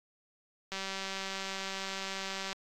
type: click train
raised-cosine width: 0.2 ms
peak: -20 dBFS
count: 350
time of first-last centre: 0.72-2.528 s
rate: 193 Hz
effects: AAC 64 kbps